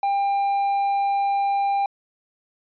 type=tone; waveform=triangle; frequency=797 Hz; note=G5; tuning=28 cents sharp; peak=-17 dBFS; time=0.03-1.86 s; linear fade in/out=2 ms; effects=resampled to 11025 Hz